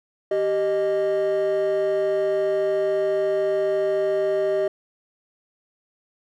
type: tone pair together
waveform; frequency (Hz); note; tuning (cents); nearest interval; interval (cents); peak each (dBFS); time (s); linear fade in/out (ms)
triangle; 389.3 / 618; G4 / D#5; -12 / -12; minor sixth; 800; -19; 0.31-4.68; 5
effects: tanh soft clip ceiling -14 dBFS